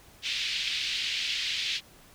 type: band-pass noise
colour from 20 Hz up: white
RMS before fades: -31 dBFS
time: 0.22-1.81 s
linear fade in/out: 50 ms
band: 2400 to 4100 Hz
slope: 24 dB/octave
effects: pink hiss -55 dBFS RMS until 2.14 s